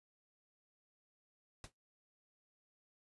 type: noise with exponential decay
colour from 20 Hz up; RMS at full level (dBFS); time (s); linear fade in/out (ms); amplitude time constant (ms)
pink; -45; 1.64-1.72; 1; 16
effects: noise-tail reverb RT60 0.2 s tail -26 dB re dry + resampled to 24000 Hz

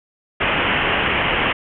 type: low-pass noise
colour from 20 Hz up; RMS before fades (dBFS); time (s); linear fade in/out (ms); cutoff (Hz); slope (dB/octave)
white; -19; 0.4-1.53; 10; 3100; 96
effects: none

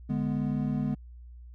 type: chord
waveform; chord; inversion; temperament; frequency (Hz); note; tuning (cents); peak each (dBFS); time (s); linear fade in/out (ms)
triangle; G# diminished; second; equal; 146.83 / 207.7 / 246.9; D3 / G#3 / B3; 0 / 0 / 0; -29; 0.09-0.95; 10
effects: added 60 Hz sine -44 dBFS peak until 1.54 s

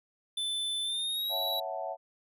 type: tone with pitch glide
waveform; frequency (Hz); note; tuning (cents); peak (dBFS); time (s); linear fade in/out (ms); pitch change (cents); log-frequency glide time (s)
square; 3520 to 3906; A7 to B7; 0 to -20; -31; 0.37-1.6; 5; +180; 0.83-1.36
type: chord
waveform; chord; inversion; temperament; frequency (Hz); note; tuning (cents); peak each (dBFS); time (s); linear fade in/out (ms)
sine; F# minor seventh; second; equal; 554.4 / 659.3 / 740 / 880; C#5 / E5 / F#5 / A5; 0 / 0 / 0 / 0; -40 / -37 / -38 / -41; 1.29-1.97; 50
effects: none

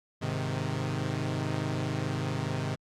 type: chord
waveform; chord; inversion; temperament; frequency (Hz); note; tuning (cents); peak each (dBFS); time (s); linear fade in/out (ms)
sawtooth; Ab major; none; equal; 103.83 / 130.81 / 155.56; Ab2 / C3 / Eb3; 0 / 0 / 0; -31 / -29 / -30; 0.21-2.76; 20
effects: low-pass 7000 Hz 12 dB/octave + Opus 48 kbps

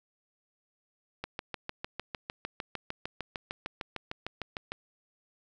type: click train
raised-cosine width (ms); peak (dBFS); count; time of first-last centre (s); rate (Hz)
0.3; -19; 24; 1.24-4.72; 6.61
effects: none

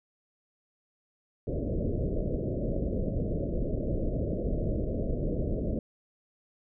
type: low-pass noise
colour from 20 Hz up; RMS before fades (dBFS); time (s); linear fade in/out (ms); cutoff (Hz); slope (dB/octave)
pink; -30; 1.47-5.79; 2; 630; 96
effects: none

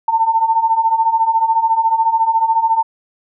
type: beating tone pair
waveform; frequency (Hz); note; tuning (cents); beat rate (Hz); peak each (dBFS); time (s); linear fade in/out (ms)
sine; 890 / 904; A5 / A5; +20 / +47; 14; -17 / -13; 0.08-2.83; 5
effects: none

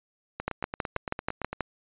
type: two click trains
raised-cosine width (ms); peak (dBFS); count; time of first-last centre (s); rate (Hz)
0.5; -17 / -12; 11 / 8; 0.4-1.53 / 0.48-1.607; 8.85 / 6.21
effects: resampled to 8000 Hz

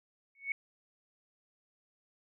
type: tone with exponential growth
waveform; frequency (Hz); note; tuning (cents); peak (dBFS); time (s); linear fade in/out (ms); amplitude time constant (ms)
sine; 2217; C#7; 0; -27; 0.35-0.52; 2; 35
effects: none

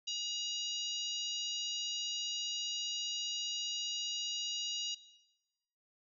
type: harmonic tone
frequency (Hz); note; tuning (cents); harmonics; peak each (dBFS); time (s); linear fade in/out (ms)
955; A#5; +42; 3 / 4 / 5 / 6 / 7; -39 / -41 / -43 / -45 / -46; 0.07-4.95; 10
effects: noise-tail reverb RT60 1.0 s tail -17 dB re dry

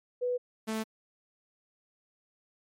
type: tone pair in turn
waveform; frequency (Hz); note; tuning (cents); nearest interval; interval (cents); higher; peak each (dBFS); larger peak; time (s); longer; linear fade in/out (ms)
sine / sawtooth; 493.9 / 220; B4 / A3; 0 / 0; octave + major second; 1400; first; -27; neither; 0.21-0.38 / 0.67-0.84; neither; 20
effects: MP3 64 kbps

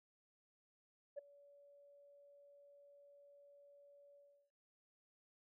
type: tone with ADSR envelope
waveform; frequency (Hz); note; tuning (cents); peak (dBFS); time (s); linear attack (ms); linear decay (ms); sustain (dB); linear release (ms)
sine; 570; C#5; +48; -40; 1.16-4.51; 24; 11; -22; 350
effects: tanh soft clip ceiling -39 dBFS

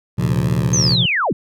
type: tone with vibrato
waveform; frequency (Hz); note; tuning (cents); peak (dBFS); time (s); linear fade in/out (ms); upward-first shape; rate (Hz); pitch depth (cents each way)
10% pulse; 73; D2; -10; -15; 0.17-0.97; 50; sine; 3.5; 58
type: chord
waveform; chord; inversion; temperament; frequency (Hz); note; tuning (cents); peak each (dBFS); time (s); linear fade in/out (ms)
triangle; Bb suspended second; none; just; 116.54 / 131.11 / 174.81; Bb2 / C3 / F3; 0 / +4 / +2; -18; 0.18-1.06; 5
type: linear sweep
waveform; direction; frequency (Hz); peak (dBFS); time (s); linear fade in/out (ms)
sine; down; 6430 to 97.5; -15; 0.73-1.33; 5
effects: none

